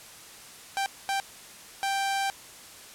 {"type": "tone bursts at uneven times", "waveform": "sawtooth", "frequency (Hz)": 785, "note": "G5", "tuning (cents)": 2, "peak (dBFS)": -22, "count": 3, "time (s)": [[0.77, 0.86], [1.09, 1.2], [1.83, 2.3]], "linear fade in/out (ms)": 0, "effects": ["white hiss -47 dBFS RMS until 2.94 s", "low-pass 11000 Hz 12 dB/octave"]}